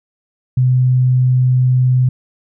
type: tone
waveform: sine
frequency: 127.2 Hz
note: C3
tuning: 48 cents flat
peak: -9 dBFS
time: 0.57-2.09 s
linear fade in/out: 5 ms
effects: none